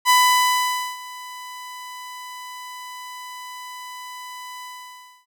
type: tone with ADSR envelope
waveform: sawtooth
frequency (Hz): 998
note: B5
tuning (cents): +18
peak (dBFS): -8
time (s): 0.05-5.26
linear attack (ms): 46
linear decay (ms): 870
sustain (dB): -22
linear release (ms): 630
effects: none